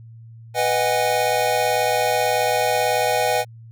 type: chord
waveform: square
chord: G# minor seventh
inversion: first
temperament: equal with one note detuned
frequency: 493.9 / 622.3 / 740 / 818.2 Hz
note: B4 / D#5 / F#5 / G#5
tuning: 0 / 0 / 0 / -26 cents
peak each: -24 dBFS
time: 0.54-3.45 s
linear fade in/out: 50 ms
effects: added 114 Hz sine -39 dBFS peak until 3.71 s